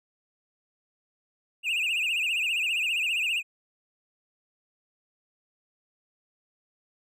triangle tone with vibrato, 2637 Hz, E7, in tune, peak -23 dBFS, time 1.63-3.43 s, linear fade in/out 50 ms, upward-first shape triangle, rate 15 Hz, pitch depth 170 cents each way, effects none

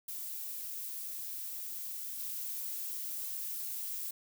violet noise with level steps, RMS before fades -41 / -39 dBFS, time 0.08-4.11 s, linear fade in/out 5 ms, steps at 2.18 s, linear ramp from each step 20 ms, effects none

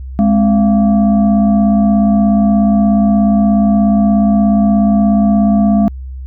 sine tone with frequency modulation, 208.6 Hz, G#3, 8 cents sharp, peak -7 dBFS, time 0.19-5.88 s, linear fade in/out 0 ms, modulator 474 Hz, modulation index 0.63, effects added 65 Hz sine -23 dBFS peak until 6.26 s

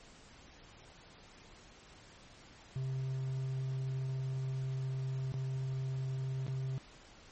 triangle tone with dropouts, 132 Hz, C3, 16 cents sharp, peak -32 dBFS, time 2.76-6.78 s, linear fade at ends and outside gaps 0 ms, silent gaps 5.321-5.341 / 6.466-6.481 s, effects pink hiss -57 dBFS RMS until 7.31 s + MP3 32 kbps

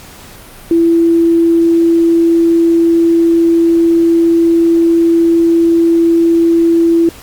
sine tone, 334.3 Hz, E4, 24 cents sharp, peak -6 dBFS, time 0.71-7.09 s, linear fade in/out 2 ms, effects pink hiss -35 dBFS RMS until 7.22 s + Opus 48 kbps

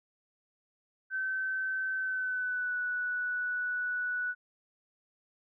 sine tone with pitch glide, 1536 to 1477.7 Hz, G6 to F#6, -36 to -3 cents, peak -30 dBFS, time 1.1-4.35 s, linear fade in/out 50 ms, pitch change -67 cents, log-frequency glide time 1.96-2.76 s, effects none

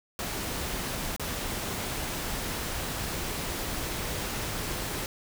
pink noise with dropouts, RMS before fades -33 dBFS, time 0.19-5.06 s, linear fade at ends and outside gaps 1 ms, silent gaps 1.164-1.196 s, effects none

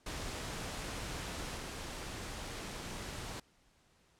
pink noise with level steps, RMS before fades -41 / -43 dBFS, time 0.06-3.4 s, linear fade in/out 5 ms, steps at 1.57 s, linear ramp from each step 5 ms, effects pink hiss -69 dBFS RMS until 4.19 s + low-pass 9000 Hz 12 dB/octave

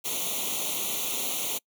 white noise with comb filter, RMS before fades -30 dBFS, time 0.04-1.59 s, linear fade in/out 20 ms, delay 0.3 ms, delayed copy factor +0.95, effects noise-tail reverb RT60 0.1 s tail -26 dB re dry + high-pass 200 Hz 12 dB/octave

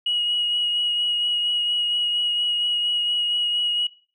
sine tone with vibrato, 2900 Hz, F#7, 35 cents flat, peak -19 dBFS, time 0.06-3.87 s, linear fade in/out 5 ms, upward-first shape triangle, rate 4.3 Hz, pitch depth 14 cents each way, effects noise-tail reverb RT60 0.4 s tail -22 dB re dry + tanh soft clip ceiling -15 dBFS

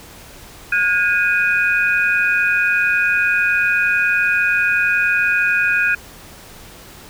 sine tone cluster, 1441 / 1630 / 2483 Hz, F#6 / G#6 / D#7, -46 / -33 / -4 cents, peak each -18 dBFS, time 0.72-5.95 s, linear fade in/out 5 ms, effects pink hiss -40 dBFS RMS until 7.09 s

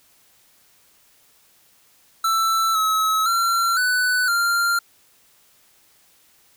square tone with pitch steps, 1329 / 1289 / 1365 / 1494 / 1390 Hz, E6 / E6 / F6 / F#6 / F6, +14 / -39 / -40 / +16 / -9 cents, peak -18 dBFS, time 2.24-4.79 s, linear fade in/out 5 ms, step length 510 ms, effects white hiss -57 dBFS RMS until 6.56 s

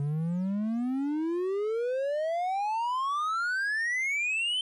triangle exponential sweep, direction up, 140 to 3106 Hz, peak -25 dBFS, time 0-4.61 s, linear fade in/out 2 ms, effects resampled to 24000 Hz + 11-bit

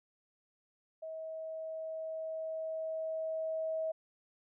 sine tone with level ramp, 640 Hz, D#5, 49 cents sharp, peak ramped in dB -40 to -32 dBFS, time 1.02-3.92 s, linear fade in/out 10 ms, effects none

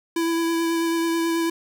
square tone with vibrato, 332.4 Hz, E4, 15 cents sharp, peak -21 dBFS, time 0.16-1.5 s, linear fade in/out 5 ms, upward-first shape triangle, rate 9.2 Hz, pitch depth 16 cents each way, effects 9-bit

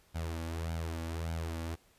sawtooth tone with flanger, 82.2 Hz, E2, 4 cents flat, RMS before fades -37 dBFS, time 0.14-1.76 s, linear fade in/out 20 ms, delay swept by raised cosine 1.3 to 3.6 ms, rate 1.7 Hz, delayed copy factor +0.6, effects pink hiss -66 dBFS RMS until 1.98 s + resampled to 32000 Hz

